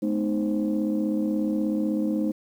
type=tone cluster; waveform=sine; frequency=214.1 / 250.5 / 309.4 / 524 Hz; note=A3 / B3 / D#4 / C5; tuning=-47 / +25 / -10 / +2 cents; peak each=-25 / -32 / -25 / -33 dBFS; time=0.02-2.32 s; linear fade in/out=10 ms; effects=tanh soft clip ceiling -15 dBFS + 9-bit